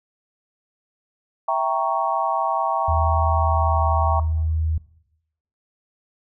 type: chord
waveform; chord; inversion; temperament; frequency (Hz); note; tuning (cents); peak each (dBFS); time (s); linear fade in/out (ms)
sine; E diminished seventh; none; equal; 659.3 / 784 / 932.3 / 1108.7; E5 / G5 / Bb5 / Db6; 0 / 0 / 0 / 0; -24; 1.48-4.2; 5
type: tone with pitch glide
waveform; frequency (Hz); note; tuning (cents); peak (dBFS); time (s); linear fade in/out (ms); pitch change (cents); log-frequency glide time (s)
sine; 80.7 to 79.59; E2 to D#2; -36 to +40; -19; 2.88-4.78; 5; -24; 3.68-3.87
effects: noise-tail reverb RT60 0.8 s tail -19 dB re dry